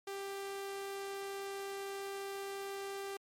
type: tone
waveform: sawtooth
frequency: 394.3 Hz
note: G4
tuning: 10 cents sharp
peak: -36 dBFS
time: 0.07-3.17 s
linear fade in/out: 5 ms
effects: MP3 64 kbps